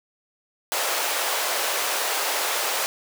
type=high-pass noise; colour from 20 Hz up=pink; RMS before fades=-25 dBFS; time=0.72-2.86 s; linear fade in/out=0 ms; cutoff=500 Hz; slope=24 dB/octave; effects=none